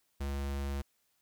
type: tone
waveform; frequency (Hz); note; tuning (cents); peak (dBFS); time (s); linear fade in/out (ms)
square; 69.6; C#2; +8; -34; 0.2-0.82; 10
effects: white hiss -75 dBFS RMS until 1.21 s